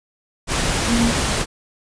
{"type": "tone in noise", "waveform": "sine", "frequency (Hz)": 233.1, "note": "A#3", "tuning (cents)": 0, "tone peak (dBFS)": -16, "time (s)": [0.87, 1.13], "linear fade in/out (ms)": 50, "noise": "pink", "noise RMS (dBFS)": -20, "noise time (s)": [0.47, 1.46], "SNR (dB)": 1, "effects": ["resampled to 22050 Hz"]}